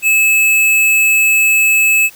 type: tone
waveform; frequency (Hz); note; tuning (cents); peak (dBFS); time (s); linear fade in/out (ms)
square; 2600; E7; -24; -9; 0.02-2.1; 50
effects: white hiss -41 dBFS RMS until 2.15 s